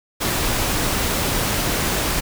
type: noise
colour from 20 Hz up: pink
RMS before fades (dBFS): -21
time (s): 0.2-2.21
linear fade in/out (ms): 20
effects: none